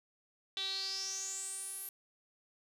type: tone with band-pass filter sweep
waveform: sawtooth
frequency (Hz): 386.6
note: G4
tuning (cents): -24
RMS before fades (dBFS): -40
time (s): 0.57-1.89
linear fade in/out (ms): 0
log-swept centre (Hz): 3600 to 12000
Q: 8.7
effects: none